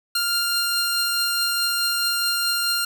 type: tone pair together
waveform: sawtooth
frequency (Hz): 1396.9 / 4186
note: F6 / C8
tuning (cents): 0 / 0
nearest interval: octave + perfect fifth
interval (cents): 1900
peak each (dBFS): -20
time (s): 0.15-2.85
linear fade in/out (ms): 5
effects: none

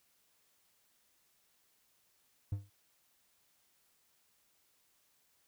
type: tone with exponential decay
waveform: triangle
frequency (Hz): 100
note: G2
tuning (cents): +35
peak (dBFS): -28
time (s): 2.52-2.7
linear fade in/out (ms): 5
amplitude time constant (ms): 39
effects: white hiss -73 dBFS RMS until 5.47 s

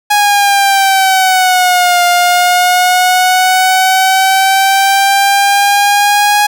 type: exponential two-way sweep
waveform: sawtooth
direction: down then up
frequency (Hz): 830.6 to 704 to 830.6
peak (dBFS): -3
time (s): 0.1-6.47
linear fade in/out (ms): 10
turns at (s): 2.04
effects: none

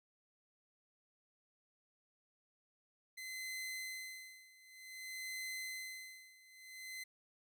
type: tone with tremolo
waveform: sawtooth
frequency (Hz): 2049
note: C7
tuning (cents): -37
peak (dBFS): -38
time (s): 3.17-7.04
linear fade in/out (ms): 10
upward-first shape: sine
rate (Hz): 0.54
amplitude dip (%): 90
effects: none

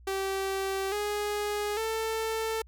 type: tone with pitch steps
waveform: sawtooth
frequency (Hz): 387.2 / 415 / 444.8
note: G4 / G#4 / A4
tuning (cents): -21 / -1 / +19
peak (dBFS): -25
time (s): 0.07-2.62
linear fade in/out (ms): 5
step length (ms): 850
effects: added 60 Hz sine -50 dBFS peak until 2.67 s

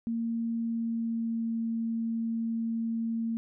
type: tone with pitch glide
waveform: sine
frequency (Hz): 230 to 227.9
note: A#3 to A#3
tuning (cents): -23 to -39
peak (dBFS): -28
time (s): 0.07-3.37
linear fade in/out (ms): 0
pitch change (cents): -16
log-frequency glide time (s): 0.57-1.57
effects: none

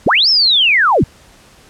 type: linear two-way sweep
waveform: sine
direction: up then down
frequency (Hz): 58.27 to 5450 to 58.27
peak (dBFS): -8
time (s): 0.06-1.04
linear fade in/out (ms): 5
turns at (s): 0.29
effects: pink hiss -45 dBFS RMS until 1.69 s + low-pass 10000 Hz 12 dB/octave

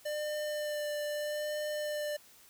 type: tone with vibrato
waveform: square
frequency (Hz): 597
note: D5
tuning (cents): +28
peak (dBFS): -34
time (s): 0.05-2.17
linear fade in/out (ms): 10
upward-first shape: sine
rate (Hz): 0.79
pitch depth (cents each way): 14
effects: white hiss -59 dBFS RMS until 2.49 s

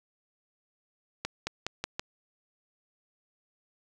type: accelerating click train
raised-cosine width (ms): 0.2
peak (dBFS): -14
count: 5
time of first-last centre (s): 1.25-1.995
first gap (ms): 220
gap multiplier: 0.89
effects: none

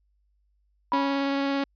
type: tone with exponential decay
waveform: sine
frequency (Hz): 978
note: B5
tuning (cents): -17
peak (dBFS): -20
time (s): 0.92-1.43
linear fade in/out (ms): 0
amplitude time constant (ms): 110
type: tone with vibrato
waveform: sawtooth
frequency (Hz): 277.2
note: C#4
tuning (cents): 0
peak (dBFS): -20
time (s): 0.93-1.64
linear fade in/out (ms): 5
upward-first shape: sine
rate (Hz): 18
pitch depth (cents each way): 9
effects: added 50 Hz sine -65 dBFS peak until 1.75 s + resampled to 11025 Hz

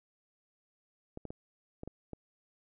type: clicks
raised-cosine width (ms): 2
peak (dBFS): -28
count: 6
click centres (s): 1.174 / 1.253 / 1.305 / 1.834 / 1.876 / 2.133
effects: none

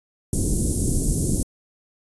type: band-stop noise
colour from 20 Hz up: pink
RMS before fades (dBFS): -21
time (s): 0.33-1.43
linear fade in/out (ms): 2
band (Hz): 360 to 8100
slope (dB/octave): 24
effects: resampled to 24000 Hz

